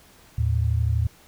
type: tone pair together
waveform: sine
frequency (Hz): 79.1 / 111.48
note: D#2 / A2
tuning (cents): +29 / +23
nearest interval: tritone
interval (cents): 594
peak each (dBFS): -22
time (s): 0.38-1.07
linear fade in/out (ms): 5
effects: pink hiss -53 dBFS RMS until 1.27 s